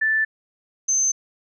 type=tone pair in turn; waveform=sine; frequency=1760 / 6230 Hz; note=A6 / G8; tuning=0 / -12 cents; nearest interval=octave + minor seventh; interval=2188 cents; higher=second; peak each=-17 dBFS; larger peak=neither; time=0.01-0.25 / 0.88-1.12 s; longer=neither; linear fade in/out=10 ms; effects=none